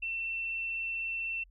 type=tone; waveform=sine; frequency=2692 Hz; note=E7; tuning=36 cents sharp; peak=-32 dBFS; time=0.02-1.44 s; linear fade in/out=10 ms; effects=added 44 Hz sine -56 dBFS peak until 1.5 s